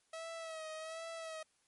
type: tone with vibrato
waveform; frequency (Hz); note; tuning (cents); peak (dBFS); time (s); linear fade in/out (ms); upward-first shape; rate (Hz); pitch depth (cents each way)
sawtooth; 644; E5; -41; -39; 0.13-1.43; 5; sine; 1.3; 44
effects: white hiss -75 dBFS RMS until 1.67 s + MP3 48 kbps